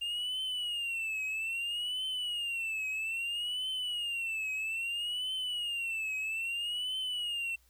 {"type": "tone with vibrato", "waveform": "triangle", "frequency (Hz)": 2794, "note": "F7", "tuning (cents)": 0, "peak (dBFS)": -31, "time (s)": [0.01, 7.56], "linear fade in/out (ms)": 10, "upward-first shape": "triangle", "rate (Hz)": 0.61, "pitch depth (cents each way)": 170, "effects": ["added 60 Hz sine -65 dBFS peak until 7.69 s", "white hiss -69 dBFS RMS until 7.69 s"]}